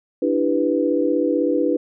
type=chord; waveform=sine; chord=E minor seventh; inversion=third; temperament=equal; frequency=293.7 / 329.6 / 392 / 493.9 Hz; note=D4 / E4 / G4 / B4; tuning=0 / 0 / 0 / 0 cents; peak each=-21 / -22 / -25 / -21 dBFS; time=0.22-1.77 s; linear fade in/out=5 ms; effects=none